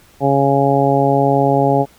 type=harmonic tone; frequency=138.59 Hz; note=C#3; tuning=in tune; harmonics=1 / 2 / 3 / 4 / 5 / 6; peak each=-18 / -18 / -18 / -18 / -18 / -18 dBFS; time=0.2-1.86 s; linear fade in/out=50 ms; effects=pink hiss -49 dBFS RMS until 1.98 s